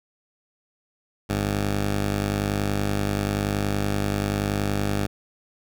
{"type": "tone pair together", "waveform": "10% pulse", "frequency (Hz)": [50.5, 101], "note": ["G#1", "G#2"], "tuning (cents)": [-48, -48], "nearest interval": "octave", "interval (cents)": 1200, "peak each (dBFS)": -19, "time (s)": [1.29, 5.07], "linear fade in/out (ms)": 10, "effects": []}